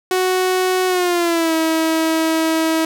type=tone with pitch glide; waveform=sawtooth; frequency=370 to 322.1 Hz; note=F#4 to E4; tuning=0 to -40 cents; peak=-11 dBFS; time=0.11-2.85 s; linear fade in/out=2 ms; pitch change=-240 cents; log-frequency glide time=0.87-1.54 s; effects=none